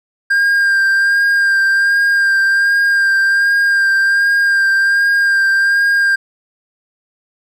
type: tone with vibrato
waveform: triangle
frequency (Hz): 1600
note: G6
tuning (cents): +35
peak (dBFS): -8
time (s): 0.3-6.16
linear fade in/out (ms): 10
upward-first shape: sine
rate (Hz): 1.3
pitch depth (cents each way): 21
effects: none